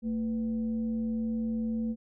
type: tone with frequency modulation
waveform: sine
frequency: 225.5 Hz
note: A3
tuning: 43 cents sharp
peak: -28 dBFS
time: 0.02-1.96 s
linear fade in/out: 50 ms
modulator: 271 Hz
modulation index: 0.32
effects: none